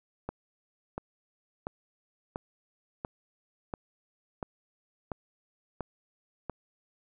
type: click train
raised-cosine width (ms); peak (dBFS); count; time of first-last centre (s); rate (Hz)
1; -20; 10; 0.29-6.497; 1.45
effects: none